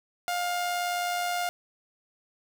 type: tone with amplitude modulation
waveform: sawtooth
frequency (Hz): 707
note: F5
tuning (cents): +21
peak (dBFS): -22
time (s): 0.28-1.49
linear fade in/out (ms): 0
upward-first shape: sine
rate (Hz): 98.9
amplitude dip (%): 30
effects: none